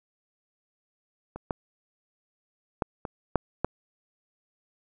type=clicks; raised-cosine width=1 ms; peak=-23 / -14 / -11 / -19 / -7 / -10 dBFS; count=6; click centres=1.36 / 1.508 / 2.822 / 3.052 / 3.357 / 3.646 s; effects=none